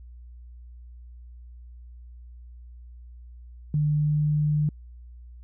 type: tone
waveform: sine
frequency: 149.9 Hz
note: D3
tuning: 36 cents sharp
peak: -20 dBFS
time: 3.74-4.69 s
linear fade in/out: 2 ms
effects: added 60 Hz sine -42 dBFS peak until 5.43 s